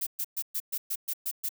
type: noise bursts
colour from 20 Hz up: violet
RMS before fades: -31 dBFS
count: 9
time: 0.01-1.492 s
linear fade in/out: 10 ms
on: 58 ms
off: 120 ms
effects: none